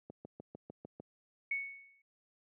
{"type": "click train", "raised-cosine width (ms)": 2, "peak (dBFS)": -32, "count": 7, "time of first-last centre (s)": [0.1, 1], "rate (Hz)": 6.67}
{"type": "tone with exponential decay", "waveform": "sine", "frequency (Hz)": 2217, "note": "C#7", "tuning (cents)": 0, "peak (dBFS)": -30, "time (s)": [1.51, 2.02], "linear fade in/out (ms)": 5, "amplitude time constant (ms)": 110}
{"effects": ["high-pass 150 Hz 12 dB/octave"]}